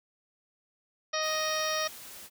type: harmonic tone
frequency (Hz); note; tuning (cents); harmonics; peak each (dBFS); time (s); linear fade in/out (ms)
623; D#5; +2; 1 / 2 / 3 / 4 / 5 / 6 / 7 / 8 / 9; -33 / -34 / -36 / -40 / -42 / -39 / -41 / -43 / -35; 1.13-1.88; 10
type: noise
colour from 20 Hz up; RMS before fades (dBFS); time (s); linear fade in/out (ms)
white; -46; 1.21-2.3; 50
effects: none